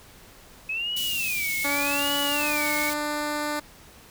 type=tone with vibrato; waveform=sine; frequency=2531 Hz; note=D#7; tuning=29 cents sharp; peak=-26 dBFS; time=0.69-2.9 s; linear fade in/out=5 ms; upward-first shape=sine; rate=0.84 Hz; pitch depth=260 cents each way
type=band-stop noise; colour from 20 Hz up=white; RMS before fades=-32 dBFS; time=0.96-2.94 s; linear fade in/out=10 ms; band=290 to 2700 Hz; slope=24 dB/octave
type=tone with pitch glide; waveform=10% pulse; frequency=285 to 297.4 Hz; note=C#4 to D4; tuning=+48 to +22 cents; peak=-18 dBFS; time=1.64-3.6 s; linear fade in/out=10 ms; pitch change=+74 cents; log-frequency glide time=2.28-2.45 s
effects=pink hiss -50 dBFS RMS until 4.1 s